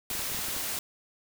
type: noise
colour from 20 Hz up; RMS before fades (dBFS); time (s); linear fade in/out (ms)
white; -33; 0.1-0.79; 2
type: clicks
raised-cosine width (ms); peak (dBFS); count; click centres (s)
3; -31; 8; 0.113 / 0.152 / 0.194 / 0.317 / 0.347 / 0.39 / 0.485 / 0.565
effects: none